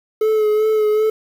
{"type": "tone with vibrato", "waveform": "triangle", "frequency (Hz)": 430, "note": "A4", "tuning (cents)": -40, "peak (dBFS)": -11, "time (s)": [0.21, 1.1], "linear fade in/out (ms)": 5, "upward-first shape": "sine", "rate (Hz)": 2.6, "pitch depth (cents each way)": 26, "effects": ["7-bit"]}